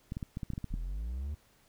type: clicks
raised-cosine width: 5 ms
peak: -24 dBFS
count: 10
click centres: 0.121 / 0.169 / 0.228 / 0.371 / 0.432 / 0.503 / 0.535 / 0.579 / 0.643 / 0.74 s
type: linear sweep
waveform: triangle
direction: up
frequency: 34.01 to 76.4 Hz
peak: -32 dBFS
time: 0.7-1.35 s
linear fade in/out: 10 ms
effects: pink hiss -66 dBFS RMS until 1.68 s